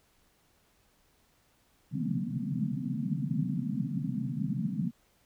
pink band-pass noise, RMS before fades -32 dBFS, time 1.91-4.92 s, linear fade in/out 50 ms, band 130 to 260 Hz, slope 96 dB/octave, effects pink hiss -68 dBFS RMS until 5.25 s

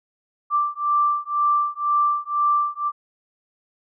sine beating tone pair, 1174.7 / 1176.7 Hz, D6 / D6, 0 / +3 cents, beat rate 2 Hz, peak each -21 dBFS, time 0.5-2.92 s, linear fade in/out 50 ms, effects none

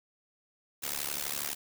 white noise with amplitude modulation, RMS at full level -31 dBFS, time 0.82-1.55 s, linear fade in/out 20 ms, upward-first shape sine, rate 72.1 Hz, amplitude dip 95%, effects none

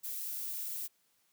violet noise, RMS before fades -39 dBFS, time 0.03-0.88 s, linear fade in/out 20 ms, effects white hiss -73 dBFS RMS until 1.32 s + high-pass 60 Hz 12 dB/octave

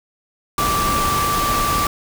sine tone in noise, 1167 Hz, D6, 11 cents flat, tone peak -18 dBFS, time 0.58-1.87 s, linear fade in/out 2 ms, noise pink, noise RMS -22 dBFS, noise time 0.58-1.87 s, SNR +1 dB, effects none

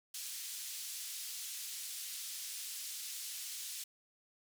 white band-pass noise, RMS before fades -44 dBFS, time 0.14-3.84 s, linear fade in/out 5 ms, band 3300 to 11000 Hz, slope 12 dB/octave, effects none

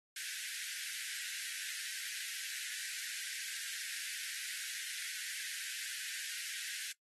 pink high-pass noise, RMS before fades -43 dBFS, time 0.16-6.92 s, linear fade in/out 2 ms, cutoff 1500 Hz, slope 96 dB/octave, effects noise-tail reverb RT60 0.1 s tail -19 dB re dry + AAC 32 kbps

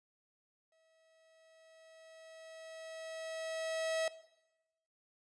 45% pulse tone with exponential growth, 645 Hz, E5, 38 cents flat, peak -31 dBFS, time 0.72-4.08 s, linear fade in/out 2 ms, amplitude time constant 730 ms, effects noise-tail reverb RT60 0.9 s tail -17 dB re dry + resampled to 22050 Hz

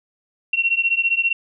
sine beating tone pair, 2725 / 2740 Hz, F7 / F7, -43 / -34 cents, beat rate 15 Hz, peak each -19 / -20 dBFS, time 0.53-1.33 s, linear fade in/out 5 ms, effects none

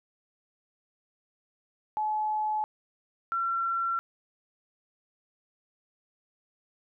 sine tone pair in turn, 856 / 1358.8 Hz, A5 / F6, -48 / -48 cents, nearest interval minor sixth, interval 800 cents, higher second, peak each -26 dBFS, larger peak neither, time 1.97-2.64 / 3.32-3.99 s, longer neither, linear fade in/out 0 ms, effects none

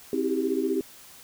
sine tone cluster, 264.3 / 323.2 / 384.5 / 399.8 Hz, C4 / E4 / G4 / G4, +18 / -34 / -33 / +34 cents, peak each -29 dBFS, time 0.13-0.81 s, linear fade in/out 2 ms, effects white hiss -49 dBFS RMS until 1.23 s

